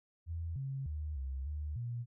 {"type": "tone with pitch steps", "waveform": "sine", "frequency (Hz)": [83.2, 135.3, 75.9, 66.7, 74.9, 119.3], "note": ["E2", "C#3", "D#2", "C2", "D2", "A#2"], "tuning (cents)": [17, -42, -42, 34, 35, 41], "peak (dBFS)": -36, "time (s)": [0.26, 2.06], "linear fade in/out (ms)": 50, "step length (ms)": 300, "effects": []}